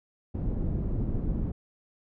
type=low-pass noise; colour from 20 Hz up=pink; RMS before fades=-29 dBFS; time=0.34-1.52 s; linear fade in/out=10 ms; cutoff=240 Hz; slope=12 dB/octave; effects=none